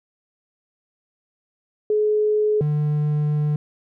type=tone pair in turn; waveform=sine / triangle; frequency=424.3 / 149.36 Hz; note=G#4 / D3; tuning=+37 / +30 cents; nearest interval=octave + tritone; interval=1807 cents; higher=first; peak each=-16 dBFS; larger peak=neither; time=1.9-2.61 / 2.61-3.56 s; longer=second; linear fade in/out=2 ms; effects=none